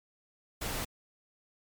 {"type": "noise", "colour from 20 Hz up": "pink", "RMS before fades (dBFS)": -35, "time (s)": [0.61, 0.85], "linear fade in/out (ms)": 10, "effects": ["MP3 96 kbps"]}